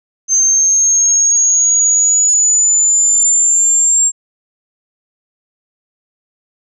sine linear sweep, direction up, 6272 to 7459 Hz, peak -8 dBFS, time 0.28-4.12 s, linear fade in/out 50 ms, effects none

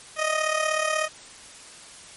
15% pulse tone with amplitude modulation, 622.3 Hz, D#5, in tune, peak -13 dBFS, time 0.16-1.09 s, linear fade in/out 50 ms, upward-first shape sine, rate 36.4 Hz, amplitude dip 65%, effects white hiss -45 dBFS RMS until 2.16 s + MP3 48 kbps

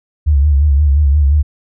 sine tone with vibrato, 72.1 Hz, D2, 31 cents flat, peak -7 dBFS, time 0.26-1.43 s, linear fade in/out 20 ms, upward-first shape sine, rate 5.7 Hz, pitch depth 93 cents each way, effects none

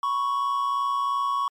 triangle tone pair together, 987.8 / 1110.7 Hz, B5 / C#6, 0 / +3 cents, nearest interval major second, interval 203 cents, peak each -29 / -21 dBFS, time 0.03-1.48 s, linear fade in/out 2 ms, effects MP3 96 kbps

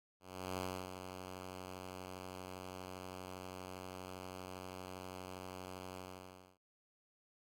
5% pulse tone with ADSR envelope, 92.5 Hz, F#2, in tune, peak -27 dBFS, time 0.2-6.58 s, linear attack 390 ms, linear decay 310 ms, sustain -8 dB, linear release 620 ms, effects AAC 64 kbps

